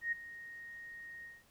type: tone with ADSR envelope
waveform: sine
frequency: 1864.7 Hz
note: A#6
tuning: in tune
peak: -30 dBFS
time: 0.01-1.44 s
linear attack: 110 ms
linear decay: 14 ms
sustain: -16 dB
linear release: 200 ms
effects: pink hiss -67 dBFS RMS until 1.5 s